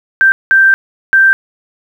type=tone bursts at uneven times; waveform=sine; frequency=1568 Hz; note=G6; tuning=in tune; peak=-4 dBFS; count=3; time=0.21-0.32 / 0.51-0.74 / 1.13-1.33 s; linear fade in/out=0 ms; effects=7-bit